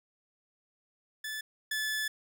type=tone pair in turn; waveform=sawtooth; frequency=1738 / 1731.1 Hz; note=A6 / A6; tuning=-22 / -29 cents; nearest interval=unison; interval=7 cents; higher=first; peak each=-32 / -27 dBFS; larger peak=second; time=1.24-1.41 / 1.71-2.08 s; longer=second; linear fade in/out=5 ms; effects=none